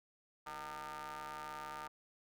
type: ring-modulated tone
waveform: sawtooth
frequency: 146.83 Hz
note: D3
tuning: in tune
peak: -37 dBFS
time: 0.46-1.88 s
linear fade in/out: 10 ms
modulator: 1060 Hz
effects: none